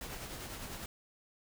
pink noise with tremolo, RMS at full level -42 dBFS, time 0.01-0.86 s, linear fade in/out 2 ms, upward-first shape triangle, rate 10 Hz, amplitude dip 45%, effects none

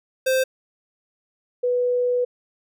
square / sine tone pair in turn, 522 / 492.7 Hz, C5 / B4, -4 / -4 cents, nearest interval minor second, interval 100 cents, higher first, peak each -18 dBFS, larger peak neither, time 0.26-0.44 / 1.63-2.25 s, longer second, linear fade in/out 10 ms, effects none

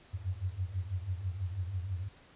sine tone cluster, 86.5 / 92.5 / 98.7 Hz, F2 / F#2 / G2, -16 / 0 / +12 cents, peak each -39 / -37 / -38 dBFS, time 0.13-2.09 s, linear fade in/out 20 ms, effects pink hiss -59 dBFS RMS until 2.35 s + resampled to 8000 Hz

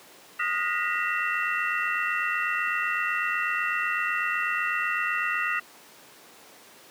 sine tone cluster, 1242 / 1433 / 1873 / 1961 / 2700 Hz, D#6 / F6 / A#6 / B6 / E7, -3 / +44 / +8 / -13 / +41 cents, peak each -31 dBFS, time 0.39-5.6 s, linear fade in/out 10 ms, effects pink hiss -50 dBFS RMS until 6.9 s + high-pass 300 Hz 12 dB/octave

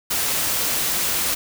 white noise, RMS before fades -22 dBFS, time 0.1-1.35 s, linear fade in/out 10 ms, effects none

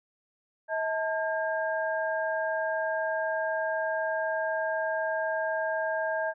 sine tone cluster, 640 / 888 / 1612 Hz, D#5 / A5 / G6, +49 / +16 / +48 cents, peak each -29 / -34 / -32 dBFS, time 0.68-6.34 s, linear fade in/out 50 ms, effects none

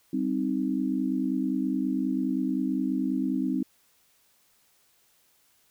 sine chord, C minor, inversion second, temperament equal, 196 / 261.6 / 311.1 Hz, G3 / C4 / Eb4, 0 / 0 / 0 cents, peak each -31 / -27 / -30 dBFS, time 0.13-3.63 s, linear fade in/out 5 ms, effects white hiss -65 dBFS RMS until 5.7 s

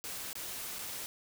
white noise with dropouts, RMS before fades -41 dBFS, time 0.04-1.06 s, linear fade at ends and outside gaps 0 ms, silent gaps 0.33-0.354 / 0.786-0.791 s, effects none

